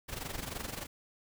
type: noise with amplitude modulation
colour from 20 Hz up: pink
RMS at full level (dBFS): -37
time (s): 0.08-0.87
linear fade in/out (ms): 20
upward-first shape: sine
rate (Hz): 23.2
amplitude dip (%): 75
effects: none